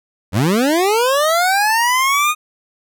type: linear sweep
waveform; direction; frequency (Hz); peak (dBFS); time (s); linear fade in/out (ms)
25% pulse; up; 81.7 to 1244.5; -9; 0.32-2.35; 50
effects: none